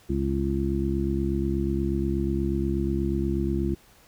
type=harmonic tone; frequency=68.3 Hz; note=C#2; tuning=25 cents flat; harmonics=1 / 2 / 3 / 4 / 5; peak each=-28 / -31 / -29 / -34 / -28 dBFS; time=0.09-3.75 s; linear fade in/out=10 ms; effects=pink hiss -56 dBFS RMS until 4.07 s